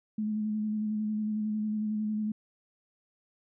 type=tone with vibrato; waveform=sine; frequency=213.6 Hz; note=G#3; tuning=49 cents sharp; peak=-28 dBFS; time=0.18-2.32 s; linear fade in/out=5 ms; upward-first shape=square; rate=11 Hz; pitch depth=18 cents each way; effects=none